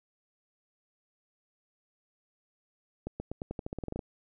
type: accelerating click train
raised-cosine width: 2 ms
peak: -22 dBFS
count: 14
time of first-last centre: 3.07-3.992 s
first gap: 130 ms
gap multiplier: 0.89
effects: none